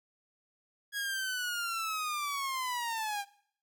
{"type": "linear sweep", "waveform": "sawtooth", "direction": "down", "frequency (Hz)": [1661.2, 792], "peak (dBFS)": -29, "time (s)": [0.92, 3.25], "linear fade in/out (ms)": 50, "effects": ["noise-tail reverb RT60 0.6 s tail -20 dB re dry"]}